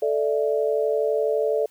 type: chord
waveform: sine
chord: A suspended fourth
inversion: none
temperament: equal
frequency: 440 / 587.3 / 659.3 Hz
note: A4 / D5 / E5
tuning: 0 / 0 / 0 cents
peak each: -22 / -24 / -28 dBFS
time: 0.02-1.66 s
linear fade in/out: 5 ms
effects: white hiss -59 dBFS RMS until 1.7 s